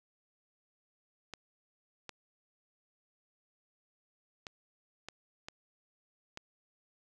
clicks, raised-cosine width 0.2 ms, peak -25 dBFS, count 6, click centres 1.337 / 2.093 / 4.468 / 5.086 / 5.485 / 6.374 s, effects none

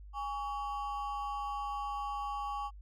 triangle ring-modulated tone, 975 Hz, B5, 23 cents flat, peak -30 dBFS, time 0.13-2.71 s, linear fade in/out 50 ms, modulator 152 Hz, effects added 50 Hz sine -47 dBFS peak until 2.81 s

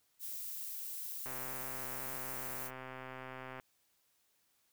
violet noise, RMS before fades -43 dBFS, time 0.19-2.71 s, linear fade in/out 50 ms
click train, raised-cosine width 0.5 ms, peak -31 dBFS, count 305, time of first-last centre 1.26-3.598 s, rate 130 Hz
effects white hiss -75 dBFS RMS until 4.72 s

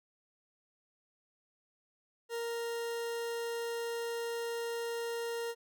40% pulse tone, 466.2 Hz, A#4, in tune, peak -34 dBFS, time 2.29-5.55 s, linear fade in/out 50 ms, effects none

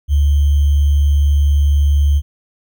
sine tone with sample-and-hold, 72.1 Hz, D2, 31 cents flat, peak -9 dBFS, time 0.08-2.22 s, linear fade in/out 50 ms, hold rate 3150 Hz, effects none

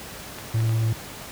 clicks, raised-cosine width 0.3 ms, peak -21 dBFS, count 3, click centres 0.386 / 0.604 / 0.694 s
triangle tone, 112.2 Hz, A2, 34 cents sharp, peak -17 dBFS, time 0.54-0.93 s, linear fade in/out 5 ms
effects pink hiss -38 dBFS RMS until 1.31 s + high-pass 60 Hz 12 dB/octave

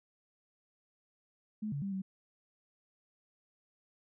sine tone with pitch steps, 213.6 / 142 / 197 / 190.9 Hz, G#3 / C#3 / G3 / G3, +49 / +42 / +9 / -46 cents, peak -34 dBFS, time 1.62-2.02 s, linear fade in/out 10 ms, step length 100 ms, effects none

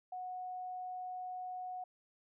sine tone, 734 Hz, F#5, 14 cents flat, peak -40 dBFS, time 0.12-1.84 s, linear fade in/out 5 ms, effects none

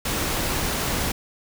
pink noise, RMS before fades -25 dBFS, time 0.05-1.12 s, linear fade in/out 5 ms, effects none

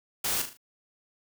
white noise with echo, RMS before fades -29 dBFS, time 0.24-0.42 s, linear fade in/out 5 ms, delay 38 ms, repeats 4, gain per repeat -7 dB, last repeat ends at 0.572 s, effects none

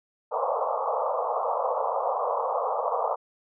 pink band-pass noise, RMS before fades -27 dBFS, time 0.31-3.16 s, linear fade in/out 20 ms, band 470 to 1200 Hz, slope 96 dB/octave, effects none

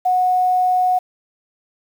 sine tone with quantisation, 733 Hz, F#5, 16 cents flat, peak -13 dBFS, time 0.05-0.99 s, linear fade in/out 10 ms, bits 7, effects none

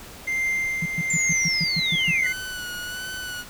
triangle tone with tremolo, 2093 Hz, C7, in tune, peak -19 dBFS, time 0.27-2.33 s, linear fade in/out 10 ms, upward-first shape triangle, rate 1.2 Hz, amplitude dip 50%
sine tone bursts, 165.3 Hz, E3, 5 cents sharp, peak -23 dBFS, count 9, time 0.82-2.113 s, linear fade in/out 5 ms, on 37 ms, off 120 ms
sine linear sweep, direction down, 7310 to 1900 Hz, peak -23 dBFS, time 1.1-2.27 s, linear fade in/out 2 ms
sawtooth tone with vibrato, 1480 Hz, F#6, in tune, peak -27 dBFS, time 2.22-3.45 s, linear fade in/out 50 ms, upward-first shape sine, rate 1.4 Hz, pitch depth 34 cents each way
effects pink hiss -42 dBFS RMS until 3.49 s

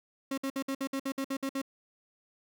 35% pulse tone bursts, 270.8 Hz, C#4, 40 cents flat, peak -29 dBFS, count 11, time 0.31-1.617 s, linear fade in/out 5 ms, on 67 ms, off 57 ms, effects none

